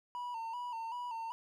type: tone with vibrato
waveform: triangle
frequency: 941 Hz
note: A#5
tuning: 16 cents sharp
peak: -36 dBFS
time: 0.15-1.32 s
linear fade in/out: 0 ms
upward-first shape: square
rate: 2.6 Hz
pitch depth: 64 cents each way
effects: none